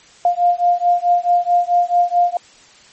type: beating tone pair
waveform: sine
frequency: 701 / 705.6 Hz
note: F5 / F5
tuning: +6 / +18 cents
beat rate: 4.6 Hz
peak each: -15 dBFS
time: 0.25-2.37 s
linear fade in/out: 2 ms
effects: white hiss -46 dBFS RMS until 2.92 s + MP3 32 kbps